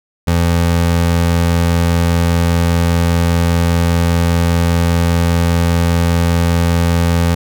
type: tone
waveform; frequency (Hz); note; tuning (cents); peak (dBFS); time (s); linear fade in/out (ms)
25% pulse; 85; F2; -46; -7; 0.27-7.35; 10
effects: none